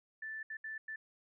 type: tone bursts at uneven times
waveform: sine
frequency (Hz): 1760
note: A6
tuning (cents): 0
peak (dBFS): -40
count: 4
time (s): 0.22-0.43 / 0.5-0.57 / 0.64-0.78 / 0.88-0.96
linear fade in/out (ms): 5
effects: none